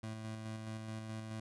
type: tone with tremolo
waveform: 25% pulse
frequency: 110 Hz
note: A2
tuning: in tune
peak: -37 dBFS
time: 0.03-1.4 s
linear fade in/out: 5 ms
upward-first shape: square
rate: 4.7 Hz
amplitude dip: 30%
effects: resampled to 24000 Hz